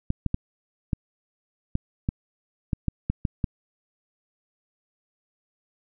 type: clicks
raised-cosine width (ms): 5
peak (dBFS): -11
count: 11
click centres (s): 0.104 / 0.263 / 0.344 / 0.932 / 1.754 / 2.089 / 2.732 / 2.883 / 3.1 / 3.252 / 3.442
effects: none